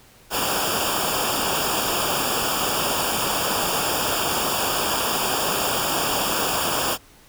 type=noise with comb filter; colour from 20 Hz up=pink; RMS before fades=-23 dBFS; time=0.3-6.98 s; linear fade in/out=50 ms; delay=0.49 ms; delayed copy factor=-0.9; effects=pink hiss -51 dBFS RMS until 7.28 s